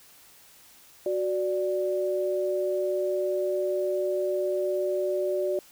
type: tone pair together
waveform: sine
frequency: 370 / 587.3 Hz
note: F#4 / D5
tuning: 0 / 0 cents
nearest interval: minor sixth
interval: 800 cents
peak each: -27 dBFS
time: 1.06-5.59 s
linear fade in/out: 2 ms
effects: white hiss -54 dBFS RMS until 5.71 s